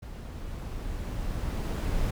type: noise with level ramp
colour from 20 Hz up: brown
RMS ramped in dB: -40 to -27 dBFS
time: 0.02-2.11 s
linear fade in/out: 10 ms
effects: none